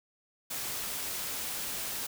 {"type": "noise", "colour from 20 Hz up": "white", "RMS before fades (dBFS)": -36, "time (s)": [0.5, 2.07], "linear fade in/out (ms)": 10, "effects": []}